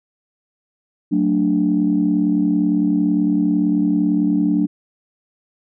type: chord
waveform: sine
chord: D major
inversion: first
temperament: equal with one note detuned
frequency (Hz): 185 / 222.9 / 293.7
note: F#3 / A3 / D4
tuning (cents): 0 / +23 / 0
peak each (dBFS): -19 / -20 / -16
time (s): 1.11-4.67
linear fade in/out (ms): 20
effects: tanh soft clip ceiling -6 dBFS